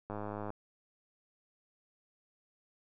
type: click train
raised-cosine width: 1 ms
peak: -26 dBFS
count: 43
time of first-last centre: 0.1-0.504 s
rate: 104 Hz
effects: none